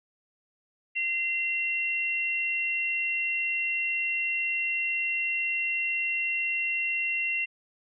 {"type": "tone pair together", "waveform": "sine", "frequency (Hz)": [2072, 2734], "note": ["C7", "F7"], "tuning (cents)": [-17, -37], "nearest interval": "perfect fourth", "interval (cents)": 480, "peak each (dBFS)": [-31, -27], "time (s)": [0.95, 7.46], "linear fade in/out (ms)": 20, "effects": []}